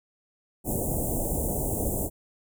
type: band-stop noise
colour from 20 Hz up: pink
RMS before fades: -28 dBFS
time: 0.64-2.1 s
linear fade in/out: 50 ms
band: 770 to 7600 Hz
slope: 48 dB/octave
effects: none